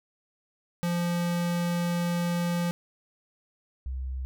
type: tone pair in turn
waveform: square / sine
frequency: 173.3 / 64.91 Hz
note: F3 / C2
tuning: -13 / -13 cents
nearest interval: octave + perfect fourth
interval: 1700 cents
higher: first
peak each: -26 / -30 dBFS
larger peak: first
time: 0.83-2.71 / 3.86-4.25 s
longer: first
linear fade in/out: 0 ms
effects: none